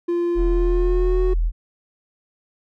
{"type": "tone with pitch glide", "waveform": "triangle", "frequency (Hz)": [345.9, 368.6], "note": ["F4", "F#4"], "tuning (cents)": [-17, -7], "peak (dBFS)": -16, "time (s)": [0.08, 1.34], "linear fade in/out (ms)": 10, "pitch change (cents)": 110, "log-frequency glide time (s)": [0.48, 1.21]}
{"type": "tone", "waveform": "sine", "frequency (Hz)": 41.2, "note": "E1", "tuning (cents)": 0, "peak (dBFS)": -16, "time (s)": [0.35, 1.52], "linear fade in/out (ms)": 50}
{"effects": ["tanh soft clip ceiling -9 dBFS"]}